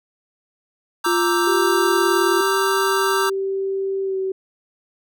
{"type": "chord", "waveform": "square", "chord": "E half-diminished seventh", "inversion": "second", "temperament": "equal", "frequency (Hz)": [932.3, 1174.7, 1318.5, 1568], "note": ["Bb5", "D6", "E6", "G6"], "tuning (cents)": [0, 0, 0, 0], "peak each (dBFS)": -25, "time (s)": [1.04, 3.3], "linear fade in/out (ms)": 10}
{"type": "tone", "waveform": "sine", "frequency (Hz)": 349.2, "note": "F4", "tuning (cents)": 0, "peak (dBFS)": -19, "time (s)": [1.06, 2.41], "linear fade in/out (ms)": 5}
{"type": "tone with pitch glide", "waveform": "sine", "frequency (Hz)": [388.2, 381.1], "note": ["G4", "G4"], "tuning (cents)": [-17, -49], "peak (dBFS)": -20, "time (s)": [1.47, 4.32], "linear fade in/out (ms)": 5, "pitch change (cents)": -32, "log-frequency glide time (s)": [4.03, 4.17]}
{"effects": []}